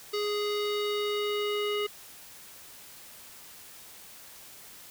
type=tone with low-pass filter sweep; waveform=square; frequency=415.3 Hz; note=G#4; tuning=in tune; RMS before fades=-30 dBFS; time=0.13-1.87 s; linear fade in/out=10 ms; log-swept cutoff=4500 to 3000 Hz; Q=3.3; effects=white hiss -49 dBFS RMS until 4.9 s